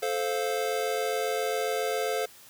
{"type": "chord", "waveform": "square", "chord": "F major", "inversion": "first", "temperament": "just", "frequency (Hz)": [436.5, 523.8, 698.5], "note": ["A4", "C5", "F5"], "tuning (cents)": [-14, 2, 0], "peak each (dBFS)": [-31, -32, -33], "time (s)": [0.02, 2.26], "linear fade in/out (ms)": 10, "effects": ["white hiss -52 dBFS RMS until 2.49 s"]}